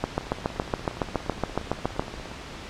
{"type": "two click trains", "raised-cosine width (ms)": 1, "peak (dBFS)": [-9, -24], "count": [15, 37], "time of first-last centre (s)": [[0.04, 1.995], [0.21, 2.315]], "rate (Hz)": [7.16, 17.1], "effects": ["pink hiss -39 dBFS RMS until 2.69 s", "low-pass 5000 Hz 12 dB/octave"]}